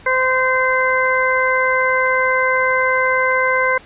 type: harmonic tone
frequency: 516 Hz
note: C5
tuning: 24 cents flat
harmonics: 1 / 2 / 3 / 4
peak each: -19 / -19 / -19 / -19 dBFS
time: 0.06-3.78 s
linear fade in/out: 5 ms
effects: pink hiss -43 dBFS RMS until 3.85 s + resampled to 8000 Hz